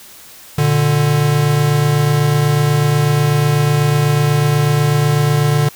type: tone pair together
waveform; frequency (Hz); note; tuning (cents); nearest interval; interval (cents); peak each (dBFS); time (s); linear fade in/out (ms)
square; 119.5 / 147.6; A#2 / D3; +43 / +9; major third; 366; -18 / -13; 0.58-5.69; 5
effects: white hiss -39 dBFS RMS until 5.75 s